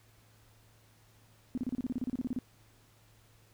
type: tone bursts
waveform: sine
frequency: 251.8 Hz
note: B3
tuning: 34 cents sharp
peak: -30 dBFS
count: 15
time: 1.55-2.388 s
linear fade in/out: 0 ms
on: 26 ms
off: 32 ms
effects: added 109 Hz sine -63 dBFS peak until 3.53 s + pink hiss -65 dBFS RMS until 3.53 s